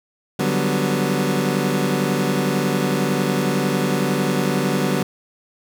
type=chord; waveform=25% pulse; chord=G major seventh; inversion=second; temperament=equal; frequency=146.83 / 185 / 196 / 246.9 Hz; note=D3 / F#3 / G3 / B3; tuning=0 / 0 / 0 / 0 cents; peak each=-20 dBFS; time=0.39-5.03 s; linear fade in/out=5 ms; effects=none